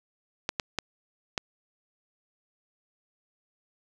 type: clicks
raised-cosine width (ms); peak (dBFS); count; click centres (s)
0.2; -10; 4; 0.491 / 0.598 / 0.787 / 1.378
effects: none